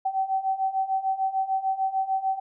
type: beating tone pair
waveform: sine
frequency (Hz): 764 / 770.7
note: G5 / G5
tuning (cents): -45 / -30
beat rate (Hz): 6.7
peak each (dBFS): -28 / -25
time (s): 0.05-2.4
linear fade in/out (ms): 10
effects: none